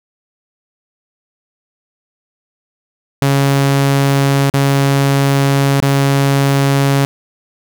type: tone with dropouts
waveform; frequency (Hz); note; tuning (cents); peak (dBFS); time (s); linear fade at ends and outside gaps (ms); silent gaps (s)
sawtooth; 138.59; C#3; 0; -6; 3.22-7.05; 0; 4.499-4.539 / 5.802-5.824
effects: none

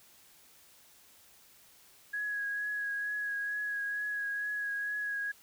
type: tone with vibrato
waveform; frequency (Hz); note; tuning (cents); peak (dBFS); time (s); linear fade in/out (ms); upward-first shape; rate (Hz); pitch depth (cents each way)
sine; 1664; G#6; +3; -32; 2.13-5.32; 10; triangle; 2.2; 22
effects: white hiss -60 dBFS RMS until 5.42 s

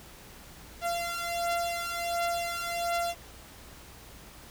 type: beating tone pair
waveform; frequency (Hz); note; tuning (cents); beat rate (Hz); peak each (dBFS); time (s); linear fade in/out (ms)
sawtooth; 687 / 688.4; F5 / F5; -29 / -25; 1.4; -28 / -29; 0.81-3.15; 50
effects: added 60 Hz sine -55 dBFS peak until 4.5 s + pink hiss -50 dBFS RMS until 4.5 s

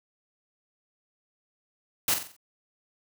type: noise with echo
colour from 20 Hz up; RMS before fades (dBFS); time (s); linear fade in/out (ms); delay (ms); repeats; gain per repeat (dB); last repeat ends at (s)
white; -24; 2.08-2.14; 2; 45; 5; -7; 2.365
effects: none

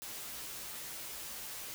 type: noise with comb filter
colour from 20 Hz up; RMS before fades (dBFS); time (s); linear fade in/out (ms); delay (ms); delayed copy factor
white; -44; 0.02-1.74; 0; 11; -0.65
effects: none

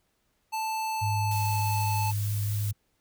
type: tone with pitch glide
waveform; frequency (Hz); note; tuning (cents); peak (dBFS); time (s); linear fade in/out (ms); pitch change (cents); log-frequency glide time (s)
square; 880 to 874.9; A5 to A5; 0 to -10; -29; 0.52-2.12; 20; -10; 0.88-1.31
type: tone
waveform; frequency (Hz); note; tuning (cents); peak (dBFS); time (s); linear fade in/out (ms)
sine; 103.7; G#2; -2; -26; 1.01-2.73; 20
type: noise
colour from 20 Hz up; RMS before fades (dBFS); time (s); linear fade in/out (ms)
blue; -39; 1.31-2.71; 2
effects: pink hiss -73 dBFS RMS until 3 s

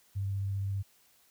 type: tone with vibrato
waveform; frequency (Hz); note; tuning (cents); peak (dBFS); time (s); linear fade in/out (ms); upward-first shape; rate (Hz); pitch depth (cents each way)
sine; 98.4; G2; +7; -30; 0.15-0.83; 20; sine; 15; 12
effects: white hiss -65 dBFS RMS until 1.3 s

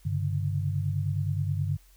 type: tone cluster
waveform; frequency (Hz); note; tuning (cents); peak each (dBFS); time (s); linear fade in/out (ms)
sine; 98.2 / 137.7 / 147.3; G2 / C#3 / D3; +4 / -11 / +6; -28 / -33 / -30; 0.05-1.77; 10
effects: added 45 Hz sine -55 dBFS peak until 1.96 s + white hiss -62 dBFS RMS until 1.96 s

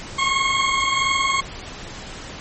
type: tone pair together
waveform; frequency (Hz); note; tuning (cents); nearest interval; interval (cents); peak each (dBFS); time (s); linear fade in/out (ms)
20% pulse; 1081 / 1102.4; C#6 / C#6; -44 / -10; unison; 34; -14 / -18; 0.18-1.41; 10
effects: pink hiss -35 dBFS RMS until 2.4 s + MP3 32 kbps

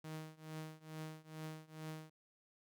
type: tone with tremolo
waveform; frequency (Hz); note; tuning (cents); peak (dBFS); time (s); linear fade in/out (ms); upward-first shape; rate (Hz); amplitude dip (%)
sawtooth; 157; D#3; +16; -39; 0.04-2.1; 5; triangle; 2.3; 95
effects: none

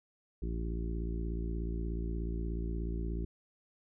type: harmonic tone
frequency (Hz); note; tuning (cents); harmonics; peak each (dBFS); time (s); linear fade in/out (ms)
56.7; A#1; -47; 1 / 2 / 3 / 4 / 5 / 6 / 7; -34 / -46 / -42 / -48 / -47 / -45 / -48; 0.42-3.25; 5
effects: none

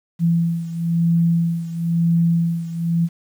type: beating tone pair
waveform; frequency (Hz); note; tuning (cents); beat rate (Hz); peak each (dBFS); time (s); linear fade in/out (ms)
sine; 167.9 / 168.9; E3 / E3; +32 / +42; 1; -17 / -21; 0.19-3.09; 50
effects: 8-bit

